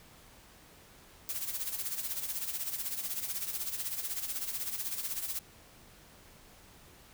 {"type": "noise with tremolo", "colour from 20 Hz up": "blue", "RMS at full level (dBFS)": -34, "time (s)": [1.29, 5.39], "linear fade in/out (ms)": 0, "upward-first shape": "sine", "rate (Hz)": 16, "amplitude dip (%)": 65, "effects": ["pink hiss -57 dBFS RMS until 7.13 s"]}